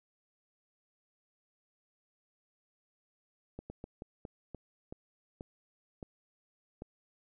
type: slowing click train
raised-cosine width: 2 ms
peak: -29 dBFS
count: 10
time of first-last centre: 3.59-6.821 s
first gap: 110 ms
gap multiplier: 1.28
effects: none